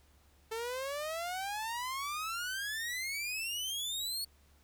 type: exponential sweep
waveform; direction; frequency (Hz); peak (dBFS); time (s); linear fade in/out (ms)
sawtooth; up; 440 to 4435; -32; 0.51-4.25; 10
effects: added 71 Hz sine -63 dBFS peak until 4.63 s + pink hiss -68 dBFS RMS until 4.63 s